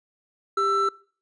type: tone pair together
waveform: triangle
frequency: 396 / 1332 Hz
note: G4 / E6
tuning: +18 / +18 cents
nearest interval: octave + major sixth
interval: 2100 cents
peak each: -25 / -19 dBFS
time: 0.57-0.89 s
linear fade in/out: 5 ms
effects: noise-tail reverb RT60 0.5 s tail -23 dB re dry + resampled to 22050 Hz